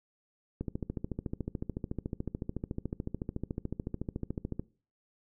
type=click train; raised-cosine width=3 ms; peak=-21 dBFS; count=56; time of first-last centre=0.61-4.596 s; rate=13.8 Hz; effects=noise-tail reverb RT60 0.4 s tail -21 dB re dry